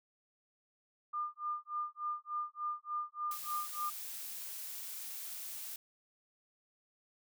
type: tone with tremolo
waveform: sine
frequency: 1205 Hz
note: D6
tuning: 44 cents sharp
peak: -33 dBFS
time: 1.13-3.9 s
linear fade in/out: 10 ms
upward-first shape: sine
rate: 3.4 Hz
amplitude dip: 100%
type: noise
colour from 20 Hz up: blue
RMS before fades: -44 dBFS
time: 3.31-5.76 s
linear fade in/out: 2 ms
effects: none